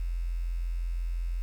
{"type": "tone with quantisation", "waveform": "sine", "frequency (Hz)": 42.88, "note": "F1", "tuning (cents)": -31, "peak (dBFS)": -28, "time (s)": [0, 1.42], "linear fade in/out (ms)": 0, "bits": 9, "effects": []}